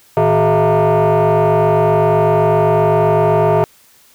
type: tone with frequency modulation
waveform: sine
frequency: 109.6 Hz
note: A2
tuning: 6 cents flat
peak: -7 dBFS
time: 0.17-3.64 s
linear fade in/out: 0 ms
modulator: 267 Hz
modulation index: 3
effects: tanh soft clip ceiling -8 dBFS + white hiss -49 dBFS RMS until 4.14 s